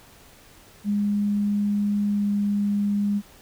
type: tone with pitch glide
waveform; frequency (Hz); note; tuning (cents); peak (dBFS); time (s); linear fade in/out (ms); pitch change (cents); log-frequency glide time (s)
sine; 205.1 to 203.9; G#3 to G#3; -21 to -32; -20; 0.84-3.22; 50; -11; 2.09-2.29
effects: pink hiss -51 dBFS RMS until 3.41 s